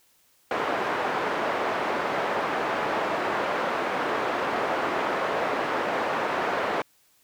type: band-pass noise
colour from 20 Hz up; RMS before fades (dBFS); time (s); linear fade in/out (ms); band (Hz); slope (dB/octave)
pink; -27; 0.51-6.82; 2; 450 to 1500; 12
effects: white hiss -63 dBFS RMS until 7.23 s